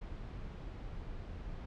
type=noise; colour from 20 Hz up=brown; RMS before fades=-44 dBFS; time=0.01-1.66 s; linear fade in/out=10 ms; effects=low-pass 4000 Hz 12 dB/octave